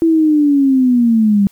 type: linear sweep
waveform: sine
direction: down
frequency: 332.3 to 196 Hz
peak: -8 dBFS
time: 0.02-1.47 s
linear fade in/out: 0 ms
effects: white hiss -52 dBFS RMS until 1.51 s